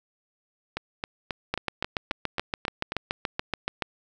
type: two click trains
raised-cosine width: 0.3 ms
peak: -10 / -13 dBFS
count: 17 / 9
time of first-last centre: 1.54-3.822 / 0.77-2.921 s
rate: 7.01 / 3.72 Hz
effects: none